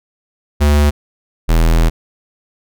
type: tone pair in turn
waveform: square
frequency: 73.42 / 40.9 Hz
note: D2 / E1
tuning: 0 / -13 cents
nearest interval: minor seventh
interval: 1013 cents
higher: first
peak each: -9 dBFS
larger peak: neither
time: 0.6-0.91 / 1.48-1.9 s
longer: second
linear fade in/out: 20 ms
effects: none